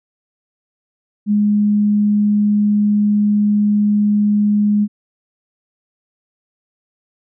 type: tone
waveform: sine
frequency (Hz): 207.7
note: G#3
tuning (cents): 0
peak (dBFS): -11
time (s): 1.26-4.88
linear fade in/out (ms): 50
effects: none